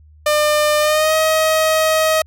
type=tone with pitch glide; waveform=sawtooth; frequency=600 to 632 Hz; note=D5 to D#5; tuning=+37 to +27 cents; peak=-9 dBFS; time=0.26-2.22 s; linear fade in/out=5 ms; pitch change=+90 cents; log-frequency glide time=0.79-1.15 s; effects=added 76 Hz sine -43 dBFS peak until 2.26 s